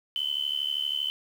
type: tone with amplitude modulation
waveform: sine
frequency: 3041 Hz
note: F#7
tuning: 47 cents sharp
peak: -22 dBFS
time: 0.16-1.1 s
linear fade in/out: 0 ms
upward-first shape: sine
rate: 72.6 Hz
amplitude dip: 90%
effects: tanh soft clip ceiling -18 dBFS + 8-bit